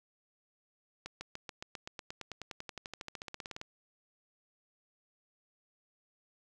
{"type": "accelerating click train", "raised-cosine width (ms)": 0.2, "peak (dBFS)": -24, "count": 29, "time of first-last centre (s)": [1.06, 3.614], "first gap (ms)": 150, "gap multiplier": 0.96, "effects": []}